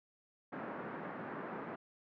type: band-pass noise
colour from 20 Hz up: pink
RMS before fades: -44 dBFS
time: 0.52-1.76 s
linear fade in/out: 10 ms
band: 170 to 1700 Hz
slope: 24 dB/octave
effects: none